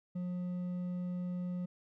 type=tone with hard clipping; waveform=triangle; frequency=179.1 Hz; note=F3; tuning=44 cents sharp; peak=-36 dBFS; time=0.15-1.66 s; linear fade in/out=10 ms; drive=7 dB; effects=none